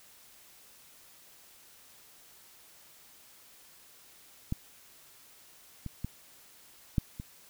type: clicks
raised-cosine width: 5 ms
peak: -18 / -25 / -21 / -13 / -26 dBFS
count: 5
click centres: 4.524 / 5.863 / 6.046 / 6.982 / 7.199 s
effects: white hiss -57 dBFS RMS until 7.49 s